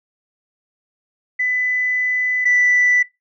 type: tone pair in turn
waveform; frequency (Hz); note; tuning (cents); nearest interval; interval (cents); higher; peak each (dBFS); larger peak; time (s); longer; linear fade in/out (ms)
sine; 2000 / 1978.2; B6 / B6; +21 / +2; unison; 19; first; -16 / -11; second; 1.39-2.45 / 2.45-3.03; first; 10
effects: noise-tail reverb RT60 0.2 s tail -19 dB re dry + tanh soft clip ceiling -8 dBFS